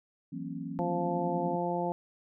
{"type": "chord", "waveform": "sine", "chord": "F# dominant seventh", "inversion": "third", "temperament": "equal with one note detuned", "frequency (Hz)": [164.81, 185, 233.1, 270.9], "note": ["E3", "F#3", "A#3", "C#4"], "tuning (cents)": [0, 0, 0, -40], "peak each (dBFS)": [-40, -42, -42, -39], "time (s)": [0.32, 1.56], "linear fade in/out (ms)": 10}
{"type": "harmonic tone", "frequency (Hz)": 174.61, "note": "F3", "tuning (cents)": 0, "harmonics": [1, 2, 3, 4, 5], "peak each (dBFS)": [-35, -35, -35, -35, -35], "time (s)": [0.79, 1.92], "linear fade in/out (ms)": 0}
{"effects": []}